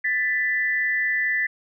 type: tone pair together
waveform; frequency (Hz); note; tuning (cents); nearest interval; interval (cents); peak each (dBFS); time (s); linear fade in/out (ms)
sine; 1762.6 / 1987; A6 / B6; +3 / +10; major second; 207; -23; 0.04-1.47; 10
effects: none